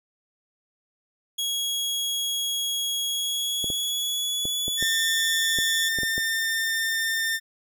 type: tone with pitch glide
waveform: sawtooth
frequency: 3320 to 3443 Hz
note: G#7 to A7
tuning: -1 to -38 cents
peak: -22 dBFS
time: 1.38-5.89 s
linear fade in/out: 10 ms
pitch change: +63 cents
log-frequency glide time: 3.06-5.02 s
type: clicks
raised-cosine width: 2 ms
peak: -20 dBFS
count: 9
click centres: 3.643 / 3.702 / 4.454 / 4.681 / 4.826 / 5.587 / 5.987 / 6.033 / 6.18 s
type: tone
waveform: sawtooth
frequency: 1804 Hz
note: A6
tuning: 43 cents sharp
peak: -20 dBFS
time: 4.77-7.4 s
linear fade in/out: 50 ms
effects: none